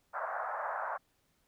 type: band-pass noise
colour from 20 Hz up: pink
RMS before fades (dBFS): -37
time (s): 0.13-0.98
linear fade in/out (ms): 20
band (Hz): 610 to 1600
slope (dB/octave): 48
effects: pink hiss -74 dBFS RMS until 1.47 s